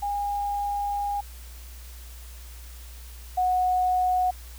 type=tone pair in turn; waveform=sine; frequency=813 / 733.2 Hz; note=G#5 / F#5; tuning=-37 / -16 cents; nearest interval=major second; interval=179 cents; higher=first; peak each=-25 / -20 dBFS; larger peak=second; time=0.02-1.21 / 3.37-4.31 s; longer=first; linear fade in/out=10 ms; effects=added 60 Hz sine -40 dBFS peak until 4.58 s + white hiss -49 dBFS RMS until 4.58 s